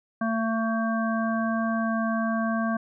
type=harmonic tone; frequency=224.9 Hz; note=A3; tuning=38 cents sharp; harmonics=1 / 3 / 5 / 7; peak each=-25 / -30 / -32 / -33 dBFS; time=0.21-2.77 s; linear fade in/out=5 ms; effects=none